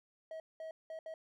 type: tone bursts at uneven times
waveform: triangle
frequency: 640 Hz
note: D#5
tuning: 49 cents sharp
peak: -40 dBFS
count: 4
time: 0.31-0.4 / 0.6-0.71 / 0.9-0.99 / 1.06-1.14 s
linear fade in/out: 2 ms
effects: none